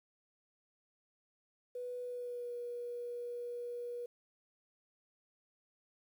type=tone with pitch glide; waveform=sine; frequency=493.9 to 481.8 Hz; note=B4 to B4; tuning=0 to -43 cents; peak=-39 dBFS; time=1.75-4.06 s; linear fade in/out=5 ms; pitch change=-43 cents; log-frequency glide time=2.03-2.54 s; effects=11-bit